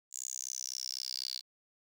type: tone with high-pass filter sweep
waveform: 10% pulse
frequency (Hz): 64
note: C2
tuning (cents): -38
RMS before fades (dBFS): -40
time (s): 0.11-1.42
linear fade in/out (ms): 50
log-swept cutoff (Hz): 7200 to 4400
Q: 10
effects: none